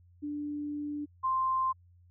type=tone pair in turn; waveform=sine; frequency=293.7 / 1046.6 Hz; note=D4 / C6; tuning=0 / 0 cents; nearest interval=octave + minor seventh; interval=2200 cents; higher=second; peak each=-33 / -26 dBFS; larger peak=second; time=0.22-1.06 / 1.23-1.73 s; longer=first; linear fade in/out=20 ms; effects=added 88 Hz sine -57 dBFS peak until 2.1 s